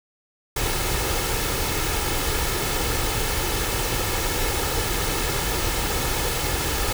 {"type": "noise with comb filter", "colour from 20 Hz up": "pink", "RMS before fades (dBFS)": -24, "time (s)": [0.56, 6.93], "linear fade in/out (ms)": 5, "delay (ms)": 2.3, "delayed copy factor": 0.5, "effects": []}